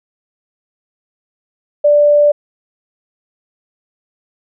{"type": "tone", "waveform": "sine", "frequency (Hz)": 587.3, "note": "D5", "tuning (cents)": 0, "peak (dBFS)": -6, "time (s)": [1.84, 2.32], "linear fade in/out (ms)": 10, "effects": []}